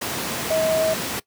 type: tone in noise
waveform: sine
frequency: 638 Hz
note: D#5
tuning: 43 cents sharp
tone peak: -18 dBFS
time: 0.5-0.94 s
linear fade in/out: 10 ms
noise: pink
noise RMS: -26 dBFS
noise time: 0.01-1.2 s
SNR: +5 dB
effects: noise-tail reverb RT60 0.1 s tail -20 dB re dry + high-pass 150 Hz 12 dB/octave